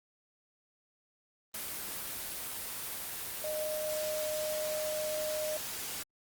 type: tone in noise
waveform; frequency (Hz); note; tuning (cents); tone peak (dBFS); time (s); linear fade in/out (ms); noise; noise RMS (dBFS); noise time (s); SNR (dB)
sine; 614; D#5; -23; -33; 3.44-5.57; 2; white; -39; 1.54-6.03; +3
effects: Opus 24 kbps